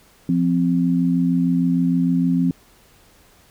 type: tone pair together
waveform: sine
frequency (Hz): 173.6 / 260.1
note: F3 / C4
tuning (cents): -10 / -10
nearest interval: perfect fifth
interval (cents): 700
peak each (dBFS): -18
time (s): 0.29-2.51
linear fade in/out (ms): 2
effects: pink hiss -53 dBFS RMS until 3.5 s